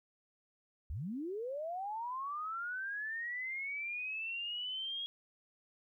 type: linear sweep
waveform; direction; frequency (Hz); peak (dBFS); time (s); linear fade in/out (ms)
sine; up; 56.4 to 3300; -37; 0.9-5.06; 0
effects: 13-bit